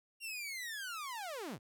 sawtooth linear sweep, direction down, 2794 to 83.1 Hz, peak -37 dBFS, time 0.2-1.59 s, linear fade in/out 50 ms, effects none

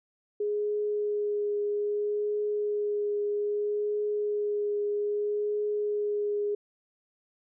sine tone with vibrato, 415.3 Hz, G#4, in tune, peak -26 dBFS, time 0.4-6.55 s, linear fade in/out 5 ms, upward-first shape triangle, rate 0.62 Hz, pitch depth 13 cents each way, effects none

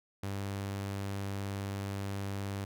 sawtooth tone, 99 Hz, G2, 18 cents sharp, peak -31 dBFS, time 0.23-2.65 s, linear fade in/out 5 ms, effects none

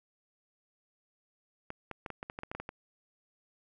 clicks, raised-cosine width 0.5 ms, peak -24 dBFS, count 12, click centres 1.704 / 1.913 / 2.062 / 2.103 / 2.229 / 2.299 / 2.389 / 2.434 / 2.515 / 2.55 / 2.6 / 2.691 s, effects none

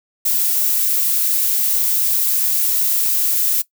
violet noise, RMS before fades -17 dBFS, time 0.25-3.62 s, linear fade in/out 10 ms, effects noise-tail reverb RT60 0.1 s tail -18 dB re dry

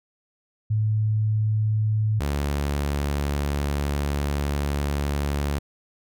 sine / sawtooth tone pair in turn, 107.9 / 71.7 Hz, A2 / D2, -33 / -41 cents, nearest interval perfect fifth, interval 708 cents, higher first, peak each -19 / -19 dBFS, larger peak neither, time 0.7-2.2 / 2.2-5.59 s, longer second, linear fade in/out 10 ms, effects none

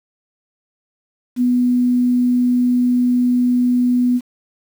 sine tone with quantisation, 246.9 Hz, B3, in tune, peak -12 dBFS, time 1.36-4.21 s, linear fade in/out 50 ms, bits 7, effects none

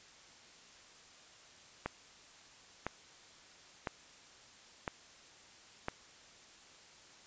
click train, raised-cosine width 0.5 ms, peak -20 dBFS, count 5, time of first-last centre 1.86-5.884 s, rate 0.994 Hz, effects white hiss -58 dBFS RMS until 7.26 s + resampled to 16000 Hz

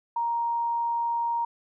sine tone, 936 Hz, A#5, 7 cents sharp, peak -24 dBFS, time 0.16-1.45 s, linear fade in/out 5 ms, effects none

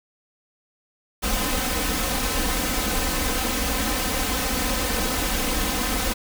pink noise with comb filter, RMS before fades -24 dBFS, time 1.22-6.14 s, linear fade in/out 20 ms, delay 3.9 ms, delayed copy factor +1, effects none

